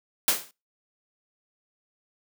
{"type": "noise with exponential decay", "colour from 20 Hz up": "white", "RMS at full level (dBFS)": -18, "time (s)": [0.28, 0.51], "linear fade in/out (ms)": 1, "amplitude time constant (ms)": 49, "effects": ["noise-tail reverb RT60 0.3 s tail -26 dB re dry", "high-pass 200 Hz 12 dB/octave"]}